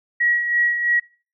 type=tone with tremolo; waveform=sine; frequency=1912 Hz; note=A#6; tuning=43 cents sharp; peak=-14 dBFS; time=0.2-1 s; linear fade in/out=10 ms; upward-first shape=sine; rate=3 Hz; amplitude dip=55%; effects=noise-tail reverb RT60 0.4 s tail -25 dB re dry